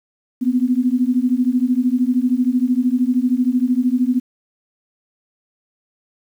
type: beating tone pair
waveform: sine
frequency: 244.1 / 257.1 Hz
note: B3 / C4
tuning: -20 / -30 cents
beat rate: 13 Hz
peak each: -17 dBFS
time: 0.41-4.2 s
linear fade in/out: 20 ms
effects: 8-bit